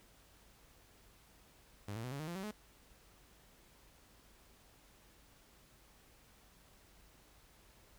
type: tone with pitch steps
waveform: sawtooth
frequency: 102.4 / 113.62 / 126.07 / 139.88 / 155.21 / 172.22 / 191.09 / 212 Hz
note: G#2 / A#2 / B2 / C#3 / D#3 / F3 / G3 / G#3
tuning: -24 / -44 / +36 / +16 / -4 / -24 / -44 / +36 cents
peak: -37 dBFS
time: 1.88-2.512 s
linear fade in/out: 5 ms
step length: 79 ms
effects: added 50 Hz sine -69 dBFS peak until 7.98 s + pink hiss -65 dBFS RMS until 7.98 s